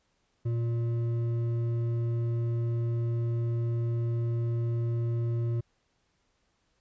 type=tone with hard clipping; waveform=sine; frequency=117 Hz; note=A#2; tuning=7 cents sharp; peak=-28 dBFS; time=0.45-5.61 s; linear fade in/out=10 ms; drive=7 dB; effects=pink hiss -73 dBFS RMS until 6.8 s + resampled to 16000 Hz